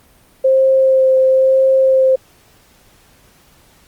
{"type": "tone with vibrato", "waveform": "sine", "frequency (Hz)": 527, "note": "C5", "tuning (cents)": 12, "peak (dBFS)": -8, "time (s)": [0.44, 2.16], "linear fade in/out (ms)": 10, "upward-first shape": "sine", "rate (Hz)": 1, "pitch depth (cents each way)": 11, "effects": ["pink hiss -50 dBFS RMS until 3.87 s", "Opus 32 kbps"]}